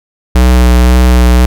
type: tone with vibrato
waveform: square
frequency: 61.74 Hz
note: B1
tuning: in tune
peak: -4 dBFS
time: 0.35-1.46 s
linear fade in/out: 5 ms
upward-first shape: sine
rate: 1.9 Hz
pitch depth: 20 cents each way
effects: none